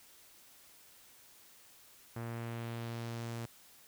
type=tone with low-pass filter sweep; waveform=sawtooth; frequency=116.54 Hz; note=A#2; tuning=in tune; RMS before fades=-41 dBFS; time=2.16-3.46 s; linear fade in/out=5 ms; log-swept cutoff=1700 to 9500 Hz; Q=1.1; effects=white hiss -60 dBFS RMS until 3.87 s